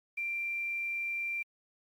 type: tone with quantisation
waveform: sine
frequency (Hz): 2364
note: D7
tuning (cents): +11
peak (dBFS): -32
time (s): 0.17-1.43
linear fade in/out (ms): 10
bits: 10
effects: Opus 48 kbps